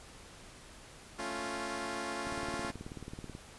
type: chord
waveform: 10% pulse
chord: A augmented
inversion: none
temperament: equal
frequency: 220 / 277.2 / 349.2 Hz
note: A3 / C#4 / E#4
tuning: 0 / 0 / 0 cents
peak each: -34 / -33 / -31 dBFS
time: 1.18-2.72 s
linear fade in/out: 20 ms
type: click train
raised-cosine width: 3 ms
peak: -30 dBFS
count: 21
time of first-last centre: 2.27-3.351 s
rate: 18.5 Hz
effects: pink hiss -53 dBFS RMS until 3.58 s + resampled to 24000 Hz